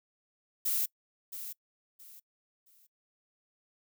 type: noise with echo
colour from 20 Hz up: violet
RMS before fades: -30 dBFS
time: 0.65-0.86 s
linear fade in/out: 10 ms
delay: 670 ms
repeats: 3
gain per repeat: -11 dB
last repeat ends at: 2.87 s
effects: noise-tail reverb RT60 0.1 s tail -24 dB re dry